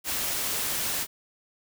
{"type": "noise", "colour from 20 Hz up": "white", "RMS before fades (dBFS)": -29, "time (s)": [0.04, 1.07], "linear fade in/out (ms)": 50, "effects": []}